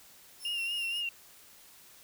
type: tone with tremolo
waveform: 15% pulse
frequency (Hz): 5340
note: E8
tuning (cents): +22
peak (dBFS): -37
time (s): 0.39-1.03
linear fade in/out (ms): 50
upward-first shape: square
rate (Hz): 5.3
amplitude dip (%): 30
type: tone with vibrato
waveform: sine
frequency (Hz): 2794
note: F7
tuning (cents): 0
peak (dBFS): -31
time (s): 0.45-1.09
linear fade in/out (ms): 2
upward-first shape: sine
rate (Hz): 4.2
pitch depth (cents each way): 47
effects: white hiss -56 dBFS RMS until 2.03 s